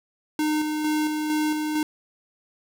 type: tone with tremolo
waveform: square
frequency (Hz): 305.5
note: D#4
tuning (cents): -32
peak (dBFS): -22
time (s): 0.39-1.83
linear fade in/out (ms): 2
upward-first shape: square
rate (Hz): 2.2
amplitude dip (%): 35
effects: 8-bit